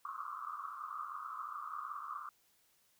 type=band-pass noise; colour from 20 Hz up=pink; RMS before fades=-44 dBFS; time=0.05-2.29 s; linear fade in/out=2 ms; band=1100 to 1300 Hz; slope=96 dB/octave; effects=white hiss -72 dBFS RMS until 2.99 s